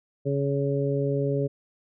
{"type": "harmonic tone", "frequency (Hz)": 140, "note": "C#3", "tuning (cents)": 18, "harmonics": [1, 2, 3, 4], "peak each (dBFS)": [-26, -31, -27, -31], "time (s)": [0.25, 1.48], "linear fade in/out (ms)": 20, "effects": []}